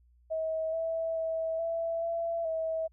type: tone with pitch steps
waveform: sine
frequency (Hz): 640 / 654 / 649 / 664 / 671 / 646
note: D#5 / E5 / E5 / E5 / E5 / E5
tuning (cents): +49 / -14 / -27 / +12 / +31 / -35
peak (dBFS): -29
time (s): 0.3-2.88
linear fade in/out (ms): 20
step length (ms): 430
effects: added 60 Hz sine -60 dBFS peak until 2.92 s